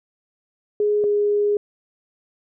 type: tone pair in turn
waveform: sine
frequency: 416.9 / 412.8 Hz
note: G#4 / G#4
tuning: +7 / -10 cents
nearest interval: unison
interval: 17 cents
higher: first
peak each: -16 dBFS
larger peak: neither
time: 0.8-1.04 / 1.04-1.57 s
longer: second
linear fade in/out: 2 ms
effects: none